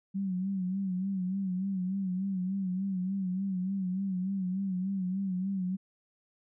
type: tone with vibrato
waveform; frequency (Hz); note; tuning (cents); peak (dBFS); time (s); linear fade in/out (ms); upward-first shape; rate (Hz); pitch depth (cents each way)
sine; 189.1; F#3; +38; -29; 0.14-5.77; 20; sine; 3.4; 76
effects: none